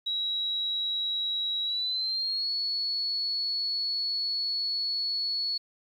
sine tone with pitch glide, 3870 to 4394 Hz, B7 to C#8, -36 to -16 cents, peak -27 dBFS, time 0.06-5.58 s, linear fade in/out 10 ms, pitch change +220 cents, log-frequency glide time 1.64-2.52 s, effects 10-bit

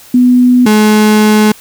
sine / 35% pulse tone pair in turn, 248.4 / 213.2 Hz, B3 / G#3, +10 / +46 cents, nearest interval minor third, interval 264 cents, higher first, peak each -3 dBFS, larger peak neither, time 0.14-0.66 / 0.66-1.52 s, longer second, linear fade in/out 5 ms, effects white hiss -37 dBFS RMS until 1.6 s

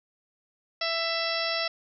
harmonic tone, 664 Hz, E5, 12 cents sharp, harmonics 1 / 2 / 3 / 4 / 5 / 6 / 7 / 8, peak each -32 / -35 / -34 / -35 / -37 / -36 / -36 / -33 dBFS, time 0.81-1.68 s, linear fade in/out 5 ms, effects none

